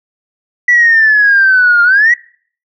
sine exponential two-way sweep, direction down then up, 1965 to 1396.9 to 1965 Hz, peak -4 dBFS, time 0.68-2.14 s, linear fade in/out 5 ms, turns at 1.83 s, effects noise-tail reverb RT60 0.5 s tail -23 dB re dry + tanh soft clip ceiling 0 dBFS

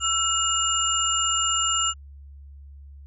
sine tone cluster, 1342 / 2863 / 7180 Hz, E6 / F7 / A8, +31 / +42 / +34 cents, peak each -25 dBFS, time 0-1.94 s, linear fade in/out 50 ms, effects added 70 Hz sine -41 dBFS peak until 3.06 s

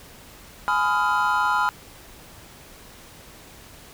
triangle chord, F half-diminished seventh, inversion first, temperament just, 838.1 / 1005.8 / 1257.2 / 1396.9 Hz, Ab5 / Cb6 / Eb6 / F6, +16 / +31 / +18 / 0 cents, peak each -24 / -21 / -25 / -22 dBFS, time 0.68-1.69 s, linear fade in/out 0 ms, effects pink hiss -46 dBFS RMS until 3.93 s

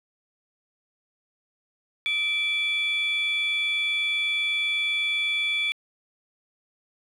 sine tone pair together, 2336 / 3428 Hz, D7 / A7, -10 / -46 cents, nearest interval perfect fifth, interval 664 cents, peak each -23 / -26 dBFS, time 2.06-5.72 s, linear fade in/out 0 ms, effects tanh soft clip ceiling -18 dBFS + 10-bit

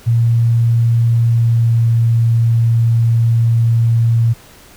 sine tone with pitch glide, 116.54 to 115.6 Hz, A#2 to A#2, 0 to -14 cents, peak -9 dBFS, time 0.06-4.34 s, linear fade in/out 20 ms, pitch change -14 cents, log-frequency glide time 1.24-1.8 s, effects pink hiss -42 dBFS RMS until 4.76 s

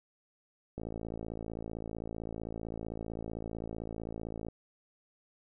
click train, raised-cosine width 2 ms, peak -26 dBFS, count 207, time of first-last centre 0.78-4.485 s, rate 55.6 Hz, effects none

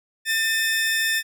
sawtooth tone pair together, 1792.8 / 2542 Hz, A6 / D#7, +32 / +36 cents, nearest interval tritone, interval 604 cents, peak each -17 / -26 dBFS, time 0.25-1.23 s, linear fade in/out 50 ms, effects none

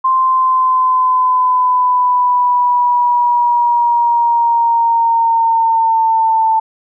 sine exponential sweep, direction down, 1046.5 to 887 Hz, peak -9 dBFS, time 0.04-6.6 s, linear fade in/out 10 ms, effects none

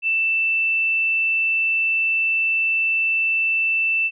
sine tone, 2660 Hz, E7, 15 cents sharp, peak -17 dBFS, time 0.02-4.11 s, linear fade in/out 50 ms, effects none

